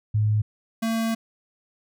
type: tone pair in turn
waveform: sine / square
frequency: 106.6 / 225.9 Hz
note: G#2 / A3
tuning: +46 / +46 cents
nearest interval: octave + minor second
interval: 1300 cents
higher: second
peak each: -18 / -23 dBFS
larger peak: first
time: 0.14-0.42 / 0.82-1.15 s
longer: second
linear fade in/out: 10 ms
effects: none